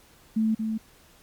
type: tone with echo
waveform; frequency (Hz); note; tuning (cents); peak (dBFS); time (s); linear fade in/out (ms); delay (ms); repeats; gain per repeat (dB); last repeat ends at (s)
sine; 220; A3; 0; -20; 0.36-0.55; 10; 230; 1; -5; 0.78
effects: pink hiss -56 dBFS RMS until 1.22 s + MP3 96 kbps